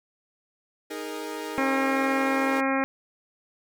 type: chord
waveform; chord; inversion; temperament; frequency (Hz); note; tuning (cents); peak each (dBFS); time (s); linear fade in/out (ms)
sawtooth; D# suspended fourth; none; equal with one note detuned; 311.1 / 412.9 / 466.2; D#4 / G#4 / A#4; 0 / -10 / 0; -32 / -33 / -33; 0.9-2.61; 10
type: harmonic tone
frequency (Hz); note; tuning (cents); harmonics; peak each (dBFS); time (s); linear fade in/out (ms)
269; C4; +48; 1 / 2 / 3 / 4 / 5 / 6 / 7 / 8 / 9; -26 / -29 / -31 / -32 / -33 / -34 / -34 / -35 / -36; 1.58-2.84; 0
effects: none